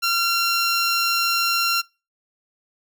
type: tone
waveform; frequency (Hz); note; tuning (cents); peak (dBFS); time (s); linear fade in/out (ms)
15% pulse; 1373; F6; -30; -12; 0.02-1.82; 20
effects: noise-tail reverb RT60 0.3 s tail -25 dB re dry